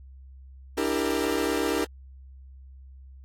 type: chord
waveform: 40% pulse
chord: E half-diminished seventh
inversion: third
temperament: equal with one note detuned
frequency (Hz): 293.7 / 329.6 / 397.9 / 466.2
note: D4 / E4 / G4 / Bb4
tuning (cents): 0 / 0 / +26 / 0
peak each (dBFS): -29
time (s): 0.77-1.85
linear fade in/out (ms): 10
effects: added 66 Hz sine -44 dBFS peak until 3.24 s + AAC 48 kbps